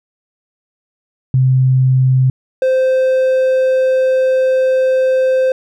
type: tone pair in turn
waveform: sine / triangle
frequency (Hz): 130 / 520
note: C3 / C5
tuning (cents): -11 / -11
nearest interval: 2 octaves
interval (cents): 2400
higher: second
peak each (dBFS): -8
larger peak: neither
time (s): 1.34-2.3 / 2.62-5.52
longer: second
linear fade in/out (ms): 2
effects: none